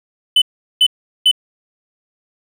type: tone bursts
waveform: triangle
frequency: 3011 Hz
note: F#7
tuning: 30 cents sharp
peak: -6 dBFS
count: 3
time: 0.36-1.314 s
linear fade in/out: 5 ms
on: 58 ms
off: 390 ms
effects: none